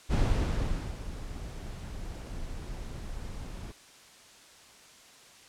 brown noise with ADSR envelope, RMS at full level -24 dBFS, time 0.09-3.72 s, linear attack 37 ms, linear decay 850 ms, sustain -15 dB, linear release 10 ms, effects white hiss -54 dBFS RMS until 5.48 s + low-pass 8000 Hz 12 dB/octave

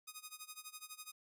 5% pulse tone with tremolo, 1244.5 Hz, D#6, in tune, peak -34 dBFS, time 0.07-1.12 s, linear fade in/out 10 ms, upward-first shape sine, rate 12 Hz, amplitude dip 90%, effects none

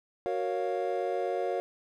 triangle chord, Gb major seventh, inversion none, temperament equal with one note detuned, 370 / 466.2 / 554.4 / 703.3 Hz, Gb4 / Bb4 / Db5 / F5, 0 / 0 / 0 / +12 cents, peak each -32 dBFS, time 0.26-1.6 s, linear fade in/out 0 ms, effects none

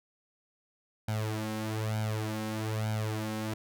sawtooth tone with flanger, 108.7 Hz, A2, 21 cents flat, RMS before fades -33 dBFS, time 1.08-3.54 s, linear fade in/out 5 ms, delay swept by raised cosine 1.3 to 3.8 ms, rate 1.1 Hz, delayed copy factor +0.85, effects none

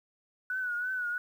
sine tone with vibrato, 1478 Hz, F#6, 2 cents flat, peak -30 dBFS, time 0.5-1.18 s, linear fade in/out 2 ms, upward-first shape triangle, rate 3 Hz, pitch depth 70 cents each way, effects 10-bit

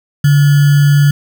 sine tone with sample-and-hold, 144.2 Hz, D3, 31 cents flat, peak -5 dBFS, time 0.24-1.11 s, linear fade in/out 5 ms, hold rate 1575 Hz, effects none

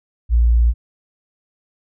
sine tone, 58.27 Hz, A#1, in tune, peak -10 dBFS, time 0.29-0.74 s, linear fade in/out 50 ms, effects none

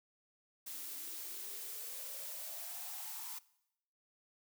blue noise with high-pass filter sweep, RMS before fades -45 dBFS, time 0.66-3.39 s, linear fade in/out 10 ms, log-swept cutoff 260 to 970 Hz, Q 7.3, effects noise-tail reverb RT60 0.8 s tail -20 dB re dry

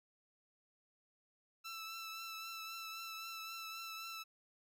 15% pulse tone with vibrato, 1327 Hz, E6, 11 cents sharp, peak -38 dBFS, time 1.64-4.24 s, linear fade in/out 20 ms, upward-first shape triangle, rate 3.8 Hz, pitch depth 27 cents each way, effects none

